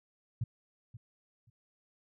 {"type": "tone with echo", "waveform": "sine", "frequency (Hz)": 116.54, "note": "A#2", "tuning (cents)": 0, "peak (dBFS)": -29, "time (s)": [0.41, 0.44], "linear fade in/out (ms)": 5, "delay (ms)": 530, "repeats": 2, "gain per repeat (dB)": -15, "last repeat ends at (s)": 1.5, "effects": []}